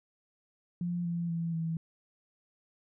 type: tone with pitch steps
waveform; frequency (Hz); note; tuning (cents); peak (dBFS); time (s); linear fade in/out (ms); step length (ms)
sine; 174.61 / 170.82 / 167.11 / 163.48; F3 / F3 / E3 / E3; 0 / -38 / +24 / -14; -30; 0.81-1.77; 2; 240
effects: none